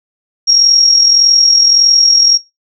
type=tone with amplitude modulation; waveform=sine; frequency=5588 Hz; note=F8; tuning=in tune; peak=-3 dBFS; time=0.47-2.38 s; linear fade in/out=20 ms; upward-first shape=sine; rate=41.7 Hz; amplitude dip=50%; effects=noise-tail reverb RT60 0.2 s tail -17 dB re dry